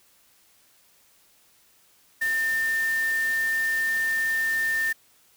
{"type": "tone in noise", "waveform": "sine", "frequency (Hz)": 1800, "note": "A6", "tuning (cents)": 39, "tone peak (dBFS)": -22, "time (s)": [2.21, 4.93], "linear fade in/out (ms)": 10, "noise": "white", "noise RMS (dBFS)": -38, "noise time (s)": [2.21, 4.93], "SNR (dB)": 13, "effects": ["white hiss -60 dBFS RMS until 5.36 s"]}